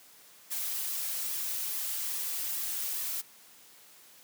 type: noise with flanger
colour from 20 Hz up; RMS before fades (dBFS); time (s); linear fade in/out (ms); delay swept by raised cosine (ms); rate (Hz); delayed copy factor
blue; -34; 0.5-3.22; 20; 1.3 to 4; 2.4; -0.5
effects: white hiss -56 dBFS RMS until 4.23 s + high-pass 150 Hz 12 dB/octave